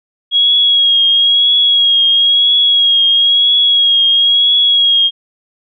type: tone with vibrato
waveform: sine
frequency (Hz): 3300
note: G#7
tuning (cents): -12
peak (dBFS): -7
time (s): 0.31-5.11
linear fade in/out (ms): 50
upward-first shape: triangle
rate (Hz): 1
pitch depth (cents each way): 35
effects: none